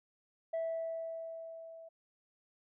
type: tone with level ramp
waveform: sine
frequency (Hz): 656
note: E5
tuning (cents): -9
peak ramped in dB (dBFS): -30 to -49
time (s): 0.53-1.89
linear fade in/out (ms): 10
effects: tanh soft clip ceiling -31 dBFS